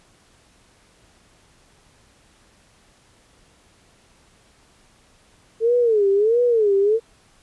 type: tone with vibrato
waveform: sine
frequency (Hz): 438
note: A4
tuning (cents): -8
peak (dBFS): -14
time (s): 5.6-7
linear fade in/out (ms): 50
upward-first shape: sine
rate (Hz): 1.5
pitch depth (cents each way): 190
effects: pink hiss -56 dBFS RMS until 7.42 s + resampled to 24000 Hz